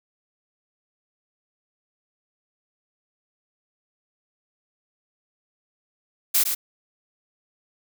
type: noise with echo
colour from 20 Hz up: blue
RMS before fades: -19 dBFS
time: 6.34-6.44 s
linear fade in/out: 10 ms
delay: 110 ms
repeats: 1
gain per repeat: -6 dB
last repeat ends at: 6.55 s
effects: none